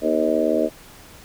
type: harmonic tone with a mistuned harmonic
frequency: 78.5 Hz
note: D#2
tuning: 16 cents sharp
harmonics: 3 / 4 / 5 / 6 / 7 / 8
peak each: -26 / -23 / -27 / -25 / -24 / -22 dBFS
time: 0.01-0.7 s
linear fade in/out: 50 ms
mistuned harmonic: 3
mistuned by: +45 cents
effects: pink hiss -45 dBFS RMS until 1.24 s